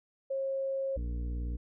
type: tone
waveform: sine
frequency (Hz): 540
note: C#5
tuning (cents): -45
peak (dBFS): -30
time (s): 0.3-0.97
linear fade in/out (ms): 10
type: harmonic tone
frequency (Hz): 59.1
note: A#1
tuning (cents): +24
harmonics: 1 / 2 / 3 / 4 / 5 / 7 / 8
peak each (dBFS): -32 / -46 / -48 / -50 / -48 / -58 / -56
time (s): 0.96-1.57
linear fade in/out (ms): 10
effects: none